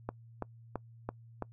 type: click train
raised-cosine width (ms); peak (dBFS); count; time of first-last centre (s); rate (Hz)
1; -21; 5; 0.09-1.423; 3
effects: noise-tail reverb RT60 0.1 s tail -24 dB re dry + added 115 Hz sine -52 dBFS peak until 1.52 s